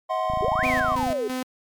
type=chord; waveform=triangle; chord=C diminished; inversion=first; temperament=equal with one note detuned; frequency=638.3 / 740 / 1046.5 Hz; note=Eb5 / Gb5 / C6; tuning=+44 / 0 / 0 cents; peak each=-25 dBFS; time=0.09-0.96 s; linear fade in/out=20 ms
type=click train; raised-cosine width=5 ms; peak=-21 dBFS; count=23; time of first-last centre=0.3-1.103 s; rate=27.4 Hz
type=exponential two-way sweep; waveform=sine; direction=up then down; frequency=367 to 2500 to 397.4 Hz; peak=-23 dBFS; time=0.42-1.28 s; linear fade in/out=5 ms; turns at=0.66 s
type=tone with tremolo; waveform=sawtooth; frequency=255.7 Hz; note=C4; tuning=40 cents flat; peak=-22 dBFS; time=0.63-1.43 s; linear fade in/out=5 ms; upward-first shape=square; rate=3 Hz; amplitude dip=60%
effects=MP3 96 kbps